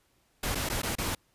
pink noise with dropouts, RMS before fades -31 dBFS, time 0.43-1.15 s, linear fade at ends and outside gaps 5 ms, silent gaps 0.549-0.553 / 0.69-0.698 / 0.819-0.831 / 0.954-0.983 s, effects pink hiss -69 dBFS RMS until 1.34 s + resampled to 32000 Hz

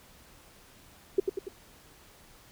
sine tone with echo, 387 Hz, G4, 22 cents flat, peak -18 dBFS, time 1.18-1.2 s, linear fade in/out 5 ms, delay 95 ms, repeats 3, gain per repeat -5 dB, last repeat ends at 1.485 s, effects pink hiss -56 dBFS RMS until 2.51 s

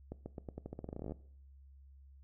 accelerating click train, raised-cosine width 2 ms, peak -29 dBFS, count 20, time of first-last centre 0.12-1.121 s, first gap 140 ms, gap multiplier 0.87, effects noise-tail reverb RT60 0.6 s tail -19 dB re dry + added 68 Hz sine -55 dBFS peak until 2.23 s

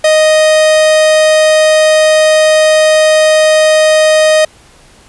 45% pulse tone, 622.3 Hz, D#5, in tune, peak -5 dBFS, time 0.04-4.45 s, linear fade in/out 5 ms, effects pink hiss -42 dBFS RMS until 5.08 s + resampled to 24000 Hz

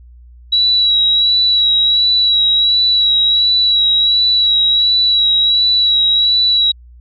sine tone with vibrato, 3900 Hz, B7, 23 cents flat, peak -9 dBFS, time 0.52-6.72 s, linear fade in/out 10 ms, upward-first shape sine, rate 1.4 Hz, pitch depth 27 cents each way, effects added 60 Hz sine -37 dBFS peak until 7 s

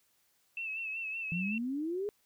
sine tone with vibrato, 2637 Hz, E7, in tune, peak -35 dBFS, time 0.57-1.58 s, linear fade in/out 2 ms, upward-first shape sine, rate 5.3 Hz, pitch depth 53 cents each way
sine exponential sweep, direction up, 166 to 424.9 Hz, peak -32 dBFS, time 1.32-2.09 s, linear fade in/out 0 ms
effects white hiss -72 dBFS RMS until 2.25 s

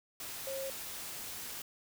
sine tone in noise, 538 Hz, C5, 48 cents sharp, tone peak -37 dBFS, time 0.47-0.7 s, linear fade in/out 2 ms, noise white, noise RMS -43 dBFS, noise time 0.2-1.62 s, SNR +3 dB, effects none

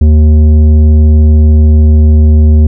triangle tone with tanh clipping, 76.7 Hz, D#2, 24 cents flat, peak -3 dBFS, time 0.01-2.67 s, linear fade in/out 5 ms, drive 14 dB, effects none

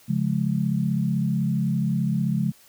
sine chord, Db major, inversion none, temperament equal with one note detuned, 138.59 / 174.61 / 210.3 Hz, Db3 / F3 / Ab3, 0 / 0 / +22 cents, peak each -25 dBFS, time 0.08-2.52 s, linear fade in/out 20 ms, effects white hiss -54 dBFS RMS until 2.68 s

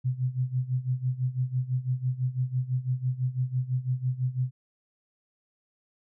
sine tone with tremolo, 127.5 Hz, C3, 44 cents flat, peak -22 dBFS, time 0.04-4.51 s, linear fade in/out 20 ms, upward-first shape sine, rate 6 Hz, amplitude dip 85%, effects none

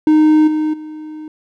triangle tone with level steps, 308.6 Hz, D#4, 14 cents flat, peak -5 / -12 / -25 dBFS, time 0.07-1.28 s, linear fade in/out 2 ms, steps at 0.47 / 0.73 s, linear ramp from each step 10 ms, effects none

